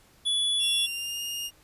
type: tone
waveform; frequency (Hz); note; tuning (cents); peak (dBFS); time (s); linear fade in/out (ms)
square; 3419; G#7; +50; -24; 0.25-0.87; 20
type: tone with pitch glide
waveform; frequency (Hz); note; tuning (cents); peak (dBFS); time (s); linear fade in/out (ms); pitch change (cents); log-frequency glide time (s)
sawtooth; 2756 to 2833; F7 to F7; -24 to +24; -28; 0.59-1.51; 50; +48; 0.77-1.22
effects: pink hiss -59 dBFS RMS until 1.63 s + resampled to 32000 Hz